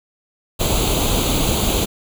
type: noise with comb filter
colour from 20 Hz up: pink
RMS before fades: -18 dBFS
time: 0.59-1.86 s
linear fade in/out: 20 ms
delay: 0.28 ms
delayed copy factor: +0.75
effects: none